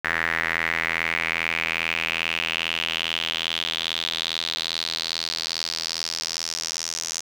sawtooth tone with band-pass filter sweep, 82.41 Hz, E2, in tune, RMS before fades -27 dBFS, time 0.04-7.21 s, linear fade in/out 10 ms, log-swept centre 1800 to 6100 Hz, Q 4.5, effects 8-bit

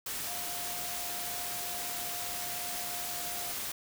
sine tone in noise, 707 Hz, F5, 21 cents sharp, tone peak -44 dBFS, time 0.27-3.52 s, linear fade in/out 5 ms, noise white, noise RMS -37 dBFS, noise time 0.06-3.72 s, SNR -10 dB, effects none

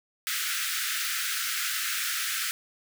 pink high-pass noise, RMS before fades -30 dBFS, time 0.27-2.51 s, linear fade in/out 0 ms, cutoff 1300 Hz, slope 96 dB/octave, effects none

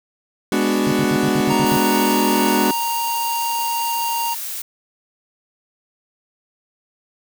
40% pulse chord, G# half-diminished seventh, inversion none, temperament equal, 207.7 / 246.9 / 293.7 / 370 Hz, G#3 / B3 / D4 / F#4, 0 / 0 / 0 / 0 cents, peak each -21 dBFS, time 0.52-2.71 s, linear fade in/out 2 ms
sine tone bursts, 147.7 Hz, D3, 10 cents sharp, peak -21 dBFS, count 8, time 0.87-1.767 s, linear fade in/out 0 ms, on 50 ms, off 71 ms
square tone, 932.3 Hz, A#5, in tune, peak -21 dBFS, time 1.49-4.35 s, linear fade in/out 20 ms
blue noise, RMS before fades -28 dBFS, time 1.66-4.62 s, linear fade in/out 5 ms
effects none

